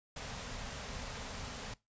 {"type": "band-stop noise", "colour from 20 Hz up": "pink", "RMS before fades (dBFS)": -43, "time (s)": [0.16, 1.74], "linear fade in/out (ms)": 5, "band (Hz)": [280, 400], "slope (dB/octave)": 96, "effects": ["noise-tail reverb RT60 0.2 s tail -20 dB re dry", "resampled to 16000 Hz"]}